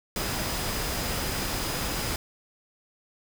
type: tone in noise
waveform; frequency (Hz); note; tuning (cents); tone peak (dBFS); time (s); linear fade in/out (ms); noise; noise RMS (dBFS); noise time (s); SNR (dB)
sine; 4978; D#8; 0; -40; 0.16-2.16; 2; pink; -30; 0.16-2.16; -13
effects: none